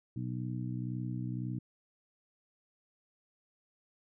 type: harmonic tone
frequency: 61.9 Hz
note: B1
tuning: 5 cents sharp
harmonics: 2 / 3 / 4 / 5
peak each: -36 / -41 / -43 / -44 dBFS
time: 0.16-1.59 s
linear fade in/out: 5 ms
effects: none